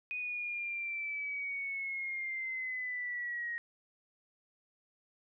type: linear sweep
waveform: sine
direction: down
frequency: 2490 to 1876 Hz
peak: -35 dBFS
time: 0.11-3.58 s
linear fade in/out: 0 ms
effects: none